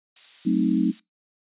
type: noise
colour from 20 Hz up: violet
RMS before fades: -34 dBFS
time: 0.16-1 s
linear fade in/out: 5 ms
type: chord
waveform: sine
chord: F# diminished seventh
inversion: none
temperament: equal with one note detuned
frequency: 186.39 / 220 / 261.6 / 311.1 Hz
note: F#3 / A3 / C4 / Eb4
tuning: +13 / 0 / 0 / 0 cents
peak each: -24 dBFS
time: 0.45-0.92 s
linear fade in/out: 20 ms
effects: noise-tail reverb RT60 0.2 s tail -22 dB re dry + resampled to 8000 Hz